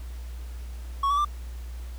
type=tone with pitch steps; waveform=triangle; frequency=1108.7 / 1145.1 / 1182.8 Hz; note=C#6 / D6 / D6; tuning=0 / -44 / +12 cents; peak=-19 dBFS; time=1.03-1.249 s; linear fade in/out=5 ms; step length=73 ms; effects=added 60 Hz sine -34 dBFS peak until 1.98 s + pink hiss -52 dBFS RMS until 1.98 s